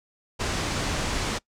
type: low-pass noise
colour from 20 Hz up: pink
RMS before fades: -28 dBFS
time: 0.39-1.39 s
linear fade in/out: 20 ms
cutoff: 7900 Hz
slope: 24 dB/octave
effects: noise-tail reverb RT60 0.1 s tail -22 dB re dry